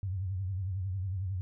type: tone with vibrato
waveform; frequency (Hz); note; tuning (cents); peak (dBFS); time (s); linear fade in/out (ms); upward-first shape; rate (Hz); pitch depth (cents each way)
sine; 94.5; F#2; +37; -31; 0.03-1.41; 0; triangle; 11; 130
effects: none